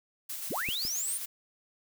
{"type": "noise with tremolo", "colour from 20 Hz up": "blue", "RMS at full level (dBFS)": -37, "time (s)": [0.29, 1.26], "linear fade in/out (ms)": 10, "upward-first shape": "square", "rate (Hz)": 7.6, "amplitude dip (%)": 30}
{"type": "linear sweep", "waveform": "sine", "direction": "up", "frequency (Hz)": [78, 9470], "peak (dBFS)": -31, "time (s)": [0.5, 1.18], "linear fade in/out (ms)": 10}
{"type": "clicks", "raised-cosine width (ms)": 3, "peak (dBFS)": [-26, -31], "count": 2, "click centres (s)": [0.688, 0.851]}
{"effects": []}